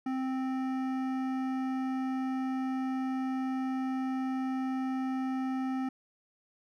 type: tone with hard clipping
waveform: triangle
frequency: 261.6 Hz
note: C4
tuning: in tune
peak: -32 dBFS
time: 0.06-5.89 s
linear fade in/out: 5 ms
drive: 17 dB
effects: none